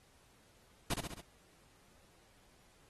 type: noise with echo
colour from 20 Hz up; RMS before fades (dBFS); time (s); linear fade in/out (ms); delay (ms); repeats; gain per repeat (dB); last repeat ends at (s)
pink; -35; 0.9-0.94; 5; 67; 4; -4; 1.208
effects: pink hiss -67 dBFS RMS until 2.89 s + AAC 32 kbps